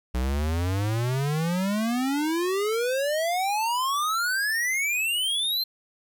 square exponential sweep, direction up, 60.5 to 4186 Hz, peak -24 dBFS, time 0.14-5.64 s, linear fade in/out 10 ms, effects 10-bit

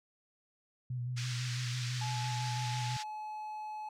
sine tone with vibrato, 123.47 Hz, B2, in tune, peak -34 dBFS, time 0.9-2.97 s, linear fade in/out 5 ms, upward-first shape square, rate 6 Hz, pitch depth 29 cents each way
white band-pass noise, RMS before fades -43 dBFS, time 1.16-3.04 s, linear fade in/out 20 ms, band 1400 to 6000 Hz, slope 24 dB/octave
triangle tone, 855 Hz, A5, 50 cents flat, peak -37 dBFS, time 2.01-3.89 s, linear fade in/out 5 ms
effects none

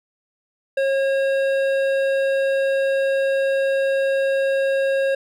sine tone with hard clipping, 543 Hz, C#5, 36 cents flat, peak -19 dBFS, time 0.77-5.15 s, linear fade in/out 5 ms, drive 11 dB, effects none

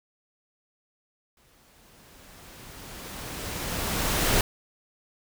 pink noise with exponential growth, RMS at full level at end -22 dBFS, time 1.37-4.41 s, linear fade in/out 2 ms, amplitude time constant 660 ms, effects none

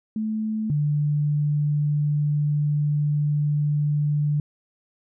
sine tone pair in turn, 217.5 / 147.72 Hz, A3 / D3, -20 / +10 cents, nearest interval perfect fifth, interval 670 cents, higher first, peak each -23 / -19 dBFS, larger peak second, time 0.16-0.7 / 0.7-4.4 s, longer second, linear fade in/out 2 ms, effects none

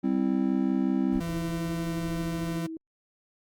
triangle chord, C major, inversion second, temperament just, 196.22 / 261.6 / 327 Hz, G3 / C4 / E4, +2 / 0 / -14 cents, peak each -26 / -24 / -28 dBFS, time 0.03-1.21 s, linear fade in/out 20 ms
brown noise, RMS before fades -42 dBFS, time 1.11-2.59 s, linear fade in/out 20 ms
40% pulse tone, 168.2 Hz, E3, 35 cents sharp, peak -29 dBFS, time 1.2-2.67 s, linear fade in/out 10 ms
sine tone with pitch glide, 325.1 to 322.9 Hz, E4 to E4, -24 to -36 cents, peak -34 dBFS, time 1.29-2.77 s, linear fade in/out 2 ms, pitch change -12 cents, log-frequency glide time 1.8-2.12 s
effects Opus 48 kbps

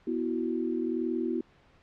sine chord, B suspended fourth, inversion none, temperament just, 246.9 / 329.3 / 370.4 Hz, B3 / E4 / F#4, 0 / -2 / +2 cents, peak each -32 / -31 / -33 dBFS, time 0.07-1.41 s, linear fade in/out 5 ms, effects pink hiss -61 dBFS RMS until 1.82 s + low-pass 3000 Hz 12 dB/octave

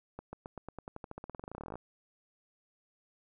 accelerating click train, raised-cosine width 1 ms, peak -28 dBFS, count 28, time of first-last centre 0.19-1.756 s, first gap 140 ms, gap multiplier 0.92, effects none

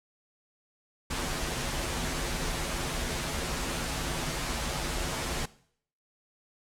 pink noise with comb filter, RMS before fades -32 dBFS, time 1.1-5.46 s, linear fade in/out 10 ms, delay 10 ms, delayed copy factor -0.7, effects noise-tail reverb RT60 0.6 s tail -19 dB re dry + low-pass 10000 Hz 12 dB/octave

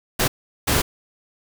pink noise bursts at uneven times, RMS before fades -19 dBFS, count 2, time 0.19-0.28 / 0.67-0.82 s, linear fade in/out 10 ms, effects none

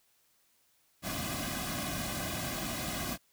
pink noise with comb filter, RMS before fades -36 dBFS, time 1.02-3.18 s, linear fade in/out 50 ms, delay 2.2 ms, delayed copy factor -0.95, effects white hiss -70 dBFS RMS until 3.32 s

